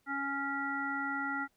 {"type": "harmonic tone", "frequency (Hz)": 278, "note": "C#4", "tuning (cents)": 5, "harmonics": [1, 3, 5, 7], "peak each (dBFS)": [-39, -40, -35, -40], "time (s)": [0.06, 1.48], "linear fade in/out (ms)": 50, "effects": ["pink hiss -74 dBFS RMS until 1.56 s"]}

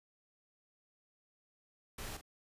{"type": "noise with echo", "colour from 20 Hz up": "pink", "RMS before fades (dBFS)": -44, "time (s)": [1.98, 2.17], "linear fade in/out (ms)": 5, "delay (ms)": 43, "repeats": 1, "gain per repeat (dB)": -10, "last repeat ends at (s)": 2.213, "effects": ["resampled to 32000 Hz"]}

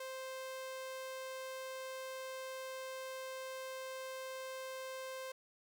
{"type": "tone", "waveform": "sawtooth", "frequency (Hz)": 523.3, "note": "C5", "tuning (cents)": 0, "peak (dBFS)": -39, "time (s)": [0, 5.32], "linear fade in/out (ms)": 5, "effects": []}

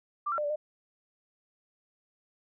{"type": "tone with pitch steps", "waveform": "sine", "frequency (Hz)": [1180, 1359, 599, 582, 606], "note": ["D6", "F6", "D5", "D5", "D#5"], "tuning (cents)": [8, -48, 34, -16, -46], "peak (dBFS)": -28, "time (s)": [0.26, 0.56], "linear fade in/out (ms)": 10, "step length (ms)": 60, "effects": []}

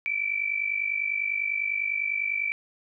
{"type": "tone pair together", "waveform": "sine", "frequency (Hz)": [2299, 2349], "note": ["D7", "D7"], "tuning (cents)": [-37, 0], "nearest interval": "unison", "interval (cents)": 37, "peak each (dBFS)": -28, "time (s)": [0.06, 2.52], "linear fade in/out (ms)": 0, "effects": []}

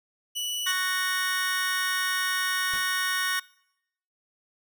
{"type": "tone", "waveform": "sawtooth", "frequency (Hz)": 2954, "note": "F#7", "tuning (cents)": -3, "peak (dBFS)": -25, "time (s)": [0.35, 0.73], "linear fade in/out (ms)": 20}
{"type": "chord", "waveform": "sawtooth", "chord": "F# major", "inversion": "second", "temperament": "just", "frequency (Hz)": [1110, 1480, 1850], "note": ["C#6", "F#6", "A#6"], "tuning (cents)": [2, 0, -14], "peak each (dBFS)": [-28, -26, -25], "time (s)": [0.66, 3.4], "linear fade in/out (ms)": 10}
{"type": "noise with exponential decay", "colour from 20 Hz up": "pink", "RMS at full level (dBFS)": -39, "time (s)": [2.73, 2.95], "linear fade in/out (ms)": 5, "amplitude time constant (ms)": 46}
{"effects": ["noise-tail reverb RT60 0.8 s tail -24 dB re dry"]}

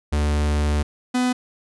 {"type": "tone pair in turn", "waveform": "45% pulse", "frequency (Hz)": [74.1, 250.3], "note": ["D2", "B3"], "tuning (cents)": [16, 23], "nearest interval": "octave + major sixth", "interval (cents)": 2107, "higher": "second", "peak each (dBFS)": -18, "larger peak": "neither", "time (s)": [[0.12, 0.83], [1.14, 1.33]], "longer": "first", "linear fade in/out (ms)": 10, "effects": ["resampled to 24000 Hz"]}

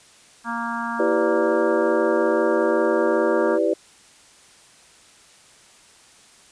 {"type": "harmonic tone", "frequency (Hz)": 233.1, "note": "A#3", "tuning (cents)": 0, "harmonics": [1, 3, 4, 5, 6, 7], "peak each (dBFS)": [-30, -36, -29, -31, -32, -33], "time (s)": [0.44, 3.59], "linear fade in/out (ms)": 50}
{"type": "chord", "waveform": "sine", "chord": "E minor seventh", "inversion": "none", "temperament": "equal with one note detuned", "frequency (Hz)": [329.6, 392, 501.9, 587.3], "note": ["E4", "G4", "B4", "D5"], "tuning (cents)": [0, 0, 28, 0], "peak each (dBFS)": -23, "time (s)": [0.99, 3.74], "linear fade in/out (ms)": 10}
{"effects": ["white hiss -51 dBFS RMS until 6.51 s", "resampled to 22050 Hz"]}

